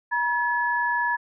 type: tone pair together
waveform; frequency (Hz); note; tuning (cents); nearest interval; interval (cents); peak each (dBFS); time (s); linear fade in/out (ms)
sine; 959.1 / 1709; A#5 / G#6; +49 / +49; minor seventh; 1000; -24; 0.11-1.17; 20
effects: none